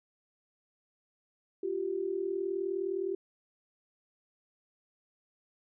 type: tone pair together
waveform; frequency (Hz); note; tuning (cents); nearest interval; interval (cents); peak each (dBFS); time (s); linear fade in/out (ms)
sine; 349.2 / 388.8; F4 / G4; 0 / -14; major second; 186; -35 / -32; 1.63-3.15; 5
effects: none